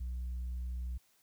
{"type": "tone with tanh clipping", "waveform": "sine", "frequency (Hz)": 61.74, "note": "B1", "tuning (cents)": 0, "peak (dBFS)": -36, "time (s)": [0, 0.98], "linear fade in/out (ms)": 10, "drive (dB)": 1, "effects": ["white hiss -70 dBFS RMS until 1.22 s"]}